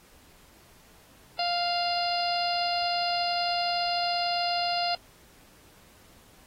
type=harmonic tone; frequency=698.5 Hz; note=F5; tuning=in tune; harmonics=1 / 2 / 3 / 4 / 5 / 6 / 7; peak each=-27 / -38 / -41 / -35 / -42 / -33 / -34 dBFS; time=1.39-4.95 s; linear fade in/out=2 ms; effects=pink hiss -57 dBFS RMS until 6.46 s + AAC 48 kbps